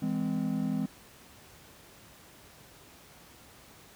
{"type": "chord", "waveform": "triangle", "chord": "E augmented", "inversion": "none", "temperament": "just", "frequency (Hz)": [164.81, 206, 257.5], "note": ["E3", "G#3", "B#3"], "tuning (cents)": [0, -14, -28], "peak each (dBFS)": [-32, -30, -30], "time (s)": [0.02, 0.86], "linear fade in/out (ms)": 5, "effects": ["pink hiss -54 dBFS RMS until 3.95 s", "high-pass 60 Hz 12 dB/octave"]}